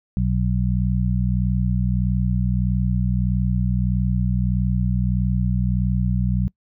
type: harmonic tone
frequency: 61.6 Hz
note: B1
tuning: 4 cents flat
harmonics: 1 / 2 / 3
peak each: -22 / -22 / -22 dBFS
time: 0.17-6.48 s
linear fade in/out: 0 ms
effects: noise-tail reverb RT60 0.1 s tail -23 dB re dry